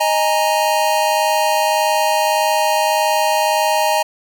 square chord, D# suspended fourth, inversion none, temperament equal, 622.3 / 830.6 / 932.3 Hz, D#5 / G#5 / A#5, 0 / 0 / 0 cents, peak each -19 dBFS, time 0-4.03 s, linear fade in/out 10 ms, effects none

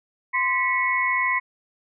sine tone cluster, 1033 / 1954 / 2200 Hz, C6 / B6 / C#7, -22 / -19 / -14 cents, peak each -24 dBFS, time 0.33-1.4 s, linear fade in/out 20 ms, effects none

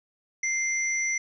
sine tone pair together, 2093 / 5920 Hz, C7 / F#8, 0 / 0 cents, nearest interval octave + tritone, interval 1800 cents, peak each -26 / -29 dBFS, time 0.43-1.18 s, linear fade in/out 5 ms, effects none

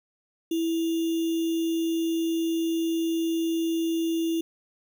sine tone with sample-and-hold, 329.7 Hz, E4, in tune, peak -23 dBFS, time 0.51-4.41 s, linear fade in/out 5 ms, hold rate 3150 Hz, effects none

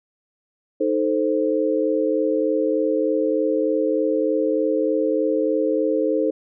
sine chord, A diminished, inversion second, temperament equal, 311.1 / 440 / 523.3 Hz, Eb4 / A4 / C5, 0 / 0 / 0 cents, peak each -22 dBFS, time 0.8-6.31 s, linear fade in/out 10 ms, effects none

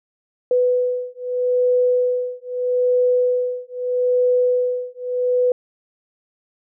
sine beating tone pair, 496.7 / 497.49 Hz, B4 / B4, +10 / +13 cents, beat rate 0.79 Hz, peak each -19 dBFS, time 0.51-5.52 s, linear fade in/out 2 ms, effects none

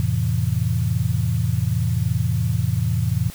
sine chord, F major seventh, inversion none, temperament equal, 87.31 / 110 / 130.81 / 164.81 Hz, F2 / A2 / C3 / E3, 0 / 0 / 0 / 0 cents, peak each -25 / -21 / -24 / -26 dBFS, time 0-3.3 s, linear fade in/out 0 ms, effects white hiss -41 dBFS RMS until 3.34 s

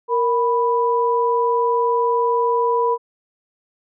sine tone pair together, 466.6 / 986.8 Hz, A#4 / B5, +2 / -2 cents, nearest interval octave + minor second, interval 1296 cents, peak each -18 dBFS, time 0.08-2.98 s, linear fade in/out 50 ms, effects none

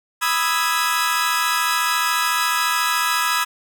sawtooth chord, E major seventh, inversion second, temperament equal, 987.8 / 1244.5 / 1318.5 / 1661.2 Hz, B5 / D#6 / E6 / G#6, 0 / 0 / 0 / 0 cents, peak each -20 dBFS, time 0.21-3.45 s, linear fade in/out 20 ms, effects none

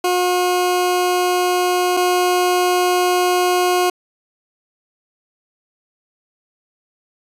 20% pulse tone pair in turn, 360 / 360 Hz, F#4 / F#4, -47 / -47 cents, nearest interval unison, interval 0 cents, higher neither, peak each -10 / -9 dBFS, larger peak second, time 0.04-1.97 / 1.97-3.9 s, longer neither, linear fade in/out 5 ms, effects resampled to 32000 Hz

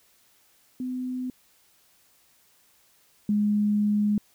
sine tone pair in turn, 253.6 / 208.1 Hz, B3 / G#3, +46 / +4 cents, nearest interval minor third, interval 342 cents, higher first, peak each -28 / -20 dBFS, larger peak second, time 0.8-1.3 / 3.29-4.18 s, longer second, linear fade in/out 2 ms, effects white hiss -62 dBFS RMS until 4.34 s

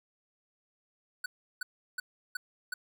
square tone bursts, 1491 Hz, F#6, 13 cents sharp, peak -33 dBFS, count 5, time 1.24-2.74 s, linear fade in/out 5 ms, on 20 ms, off 350 ms, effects none

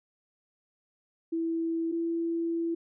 sine tone pair in turn, 329.6 / 334 Hz, E4 / E4, 0 / +23 cents, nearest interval unison, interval 23 cents, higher second, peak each -27 dBFS, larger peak neither, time 1.32-1.92 / 1.92-2.75 s, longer second, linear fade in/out 10 ms, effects none

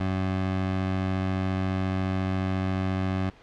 20% pulse tone, 94.3 Hz, F#2, 33 cents sharp, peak -20 dBFS, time 0-3.3 s, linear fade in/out 5 ms, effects pink hiss -52 dBFS RMS until 3.42 s + low-pass 3000 Hz 12 dB/octave

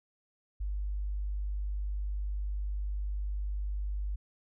sine tone, 50 Hz, G1, 35 cents sharp, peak -31 dBFS, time 0.6-4.16 s, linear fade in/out 10 ms, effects none

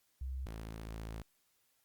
sine / sawtooth tone pair in turn, 65.41 / 54.85 Hz, C2 / A1, 0 / -5 cents, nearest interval minor third, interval 305 cents, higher first, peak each -37 / -38 dBFS, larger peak first, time 0.21-0.46 / 0.46-1.22 s, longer second, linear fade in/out 5 ms, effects white hiss -75 dBFS RMS until 1.84 s + Opus 48 kbps

